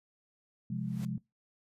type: chord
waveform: sine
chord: F minor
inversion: second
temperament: equal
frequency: 130.81 / 174.61 / 207.7 Hz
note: C3 / F3 / Ab3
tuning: 0 / 0 / 0 cents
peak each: -37 dBFS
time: 0.7-1.18 s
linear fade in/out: 5 ms
type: noise with exponential growth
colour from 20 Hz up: pink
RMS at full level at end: -48 dBFS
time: 0.74-1.05 s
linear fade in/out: 1 ms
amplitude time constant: 66 ms
effects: noise-tail reverb RT60 0.2 s tail -21 dB re dry + resampled to 32000 Hz